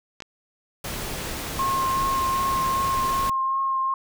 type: clicks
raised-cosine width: 0.2 ms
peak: -19 dBFS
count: 2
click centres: 0.204 / 0.222 s
type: noise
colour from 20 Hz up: pink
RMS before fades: -31 dBFS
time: 0.84-3.3 s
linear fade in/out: 5 ms
type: tone with vibrato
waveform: sine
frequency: 1069 Hz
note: C6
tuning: 37 cents sharp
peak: -21 dBFS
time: 1.59-3.94 s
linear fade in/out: 2 ms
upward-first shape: triangle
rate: 2.6 Hz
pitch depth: 18 cents each way
effects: none